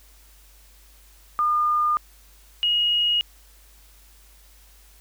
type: tone pair in turn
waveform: sine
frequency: 1212 / 2883 Hz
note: D#6 / F#7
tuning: -46 / -46 cents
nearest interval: octave + minor third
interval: 1500 cents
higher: second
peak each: -18 dBFS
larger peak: neither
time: 1.39-1.97 / 2.63-3.21 s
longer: neither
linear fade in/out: 0 ms
effects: added 50 Hz sine -51 dBFS peak until 5 s + white hiss -55 dBFS RMS until 5 s